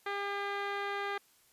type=tone with low-pass filter; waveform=15% pulse; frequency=402 Hz; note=G4; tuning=44 cents sharp; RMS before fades=-36 dBFS; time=0.06-1.18 s; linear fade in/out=5 ms; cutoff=2600 Hz; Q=3.4; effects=white hiss -66 dBFS RMS until 1.52 s + resampled to 32000 Hz